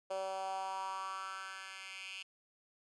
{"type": "tone with high-pass filter sweep", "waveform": "10% pulse", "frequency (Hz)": 191.1, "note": "G3", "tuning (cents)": -44, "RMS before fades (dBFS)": -42, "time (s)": [0.1, 2.23], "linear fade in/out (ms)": 10, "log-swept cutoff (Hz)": [550, 2700], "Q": 4.3, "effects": ["resampled to 22050 Hz"]}